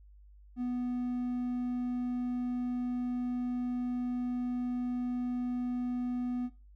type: tone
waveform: triangle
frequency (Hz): 246.9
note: B3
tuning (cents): 0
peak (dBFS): -29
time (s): 0.56-6.5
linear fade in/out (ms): 50
effects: noise-tail reverb RT60 0.3 s tail -17 dB re dry + added 50 Hz sine -53 dBFS peak until 6.75 s